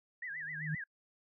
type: tone with vibrato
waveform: sine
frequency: 1800 Hz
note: A6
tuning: 39 cents sharp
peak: -39 dBFS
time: 0.22-0.84 s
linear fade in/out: 5 ms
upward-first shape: sine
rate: 7.7 Hz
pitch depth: 200 cents each way
type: tone with exponential growth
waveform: sine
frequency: 154.4 Hz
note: D#3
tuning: 13 cents flat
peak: -31 dBFS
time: 0.3-0.75 s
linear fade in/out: 5 ms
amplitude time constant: 97 ms
effects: noise-tail reverb RT60 0.1 s tail -26 dB re dry